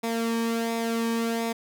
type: tone with flanger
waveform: sawtooth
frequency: 229.4 Hz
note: A#3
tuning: 28 cents flat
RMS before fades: -27 dBFS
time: 0.03-1.53 s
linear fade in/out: 10 ms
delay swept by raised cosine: 0.66 to 1.46 ms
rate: 1.4 Hz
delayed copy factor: -0.55
effects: none